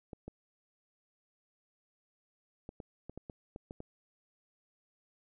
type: clicks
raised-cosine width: 2 ms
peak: -30 dBFS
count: 10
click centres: 0.132 / 0.28 / 2.691 / 2.802 / 3.096 / 3.176 / 3.298 / 3.561 / 3.709 / 3.804 s
effects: none